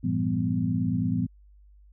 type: tone cluster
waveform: sine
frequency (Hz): 97.2 / 113.6 / 172.2 / 201.4 / 251.8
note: G2 / A#2 / F3 / G3 / B3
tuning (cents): -14 / -44 / -24 / +47 / +34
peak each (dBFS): -36 / -29 / -28 / -32 / -28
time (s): 0.03-1.27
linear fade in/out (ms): 20
effects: added 50 Hz sine -51 dBFS peak until 1.92 s